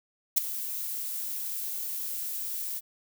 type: noise with ADSR envelope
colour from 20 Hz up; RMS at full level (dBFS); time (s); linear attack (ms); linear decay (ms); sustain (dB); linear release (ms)
violet; -18; 0.36-2.81; 19; 7; -16; 36
effects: none